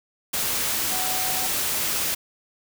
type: tone in noise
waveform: sine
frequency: 747 Hz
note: F#5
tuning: 16 cents sharp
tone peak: -32 dBFS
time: 0.91-1.47 s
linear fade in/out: 10 ms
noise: white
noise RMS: -25 dBFS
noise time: 0.33-2.15 s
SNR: -10 dB
effects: none